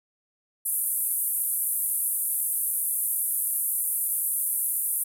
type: band-pass noise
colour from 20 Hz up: white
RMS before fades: -27 dBFS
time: 0.65-5.04 s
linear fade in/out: 10 ms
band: 9600 to 13000 Hz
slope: 48 dB/octave
effects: none